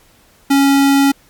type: tone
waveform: square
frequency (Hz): 277.2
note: C#4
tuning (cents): 0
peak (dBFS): -9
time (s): 0.5-1.12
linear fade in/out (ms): 10
effects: pink hiss -50 dBFS RMS until 1.29 s + MP3 96 kbps